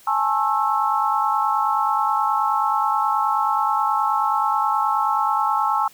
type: chord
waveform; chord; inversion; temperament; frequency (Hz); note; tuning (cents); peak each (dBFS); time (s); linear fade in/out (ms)
sine; A major seventh; third; equal with one note detuned; 830.6 / 880 / 1085.3 / 1318.5; G#5 / A5 / C#6 / E6; 0 / 0 / -37 / 0; -23; 0.07-5.88; 5
effects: white hiss -50 dBFS RMS until 5.93 s

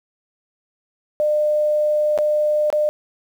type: tone with dropouts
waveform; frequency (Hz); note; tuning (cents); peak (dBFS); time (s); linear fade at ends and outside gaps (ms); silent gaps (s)
sine; 602; D5; +43; -15; 1.2-2.89; 0; 2.177-2.187 / 2.702-2.727
effects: 8-bit

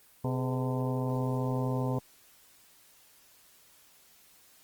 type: harmonic tone with a mistuned harmonic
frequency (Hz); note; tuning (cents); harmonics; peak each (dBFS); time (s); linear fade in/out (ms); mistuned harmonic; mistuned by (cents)
127.9; C3; -39; 1 / 2 / 3 / 4 / 5 / 6 / 7 / 8; -30 / -34 / -38 / -38 / -42 / -45 / -41 / -44; 0.24-1.99; 5; 3; +120
effects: white hiss -60 dBFS RMS until 4.63 s + Opus 24 kbps

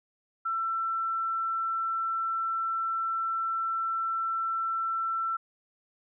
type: tone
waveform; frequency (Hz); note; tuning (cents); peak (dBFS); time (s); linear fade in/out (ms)
sine; 1340; E6; +28; -27; 0.45-5.37; 10
effects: none

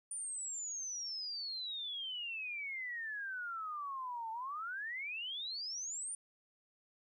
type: exponential two-way sweep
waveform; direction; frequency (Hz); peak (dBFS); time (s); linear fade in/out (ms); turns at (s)
sine; down then up; 9397 to 879 to 9397; -39; 0.11-6.15; 2; 4.31
effects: 13-bit

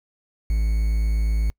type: tone with quantisation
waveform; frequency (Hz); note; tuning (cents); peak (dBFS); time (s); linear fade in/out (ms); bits
triangle; 54.1; A1; -29; -16; 0.5-1.5; 0; 7
effects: noise-tail reverb RT60 0.1 s tail -26 dB re dry

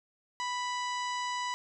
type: harmonic tone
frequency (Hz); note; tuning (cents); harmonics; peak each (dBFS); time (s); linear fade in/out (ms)
987.8; B5; 0; 1 / 2 / 3 / 4 / 5 / 6 / 7 / 8; -33 / -39 / -43 / -45 / -47 / -49 / -50 / -51; 0.4-1.54; 0
effects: none

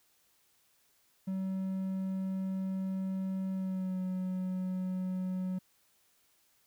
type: tone with pitch glide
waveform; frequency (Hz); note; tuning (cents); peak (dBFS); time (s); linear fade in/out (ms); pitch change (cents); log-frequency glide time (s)
triangle; 190 to 185.12; F#3 to F#3; +46 to +1; -30; 1.27-5.59; 10; -45; 3.52-4
effects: white hiss -70 dBFS RMS until 6.66 s

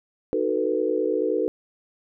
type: chord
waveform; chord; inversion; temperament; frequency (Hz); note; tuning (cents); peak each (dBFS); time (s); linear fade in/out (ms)
sine; B dominant seventh; first; just; 308.7 / 370.4 / 444.5 / 493.9; D#4 / F#4 / A4 / B4; -14 / +2 / +18 / 0; -28 / -27 / -25 / -26; 0.33-1.48; 0
effects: none

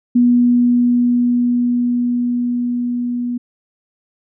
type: tone with level ramp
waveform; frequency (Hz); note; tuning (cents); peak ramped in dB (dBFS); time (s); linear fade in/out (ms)
sine; 243; B3; -28; -8 to -18; 0.15-3.38; 10
effects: none

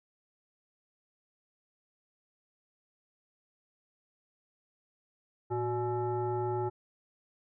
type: tone with frequency modulation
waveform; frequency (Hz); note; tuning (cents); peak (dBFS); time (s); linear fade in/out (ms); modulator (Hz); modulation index
sine; 367.5; F#4; -12; -29; 5.5-6.7; 20; 481; 1.1
effects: none

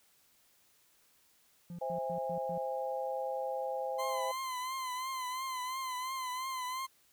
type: tone bursts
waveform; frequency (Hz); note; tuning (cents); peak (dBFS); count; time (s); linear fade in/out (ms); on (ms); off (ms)
triangle; 172.8; F3; -18; -39; 5; 1.7-2.58; 2; 88; 110
type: chord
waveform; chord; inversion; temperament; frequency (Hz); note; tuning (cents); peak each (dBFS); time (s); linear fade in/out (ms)
sine; C augmented; none; just; 523.3 / 654.1 / 817.6; C5 / E5 / G#5; 0 / -14 / -27; -36 / -41 / -38; 1.81-4.32; 10
type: tone with vibrato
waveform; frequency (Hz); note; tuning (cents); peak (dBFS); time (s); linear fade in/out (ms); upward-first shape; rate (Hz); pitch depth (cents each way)
40% pulse; 1029; C6; -29; -35; 3.98-6.87; 20; triangle; 2.9; 63
effects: white hiss -68 dBFS RMS until 7.12 s

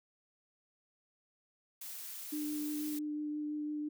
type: noise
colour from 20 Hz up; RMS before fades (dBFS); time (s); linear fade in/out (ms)
blue; -45; 1.81-2.99; 5
type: tone with vibrato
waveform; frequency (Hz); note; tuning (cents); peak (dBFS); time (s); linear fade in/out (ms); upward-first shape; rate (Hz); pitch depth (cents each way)
sine; 299.4; D4; +33; -35; 2.32-3.89; 10; triangle; 5.9; 11
effects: none

